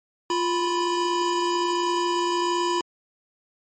square tone pair together, 349.7 / 987.8 Hz, F4 / B5, +2 / 0 cents, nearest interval octave + tritone, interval 1798 cents, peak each -25 dBFS, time 0.3-2.81 s, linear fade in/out 2 ms, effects MP3 32 kbps

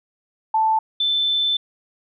sine tone pair in turn, 880 / 3529 Hz, A5 / A7, 0 / +4 cents, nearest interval 2 octaves, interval 2404 cents, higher second, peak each -15 / -17 dBFS, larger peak first, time 0.54-0.79 / 1-1.57 s, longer second, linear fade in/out 5 ms, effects none

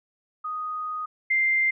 sine tone pair in turn, 1244.5 / 2093 Hz, D#6 / C7, 0 / 0 cents, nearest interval major sixth, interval 900 cents, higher second, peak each -28 / -19 dBFS, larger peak second, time 0.44-1.06 / 1.3-1.71 s, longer first, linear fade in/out 10 ms, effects none

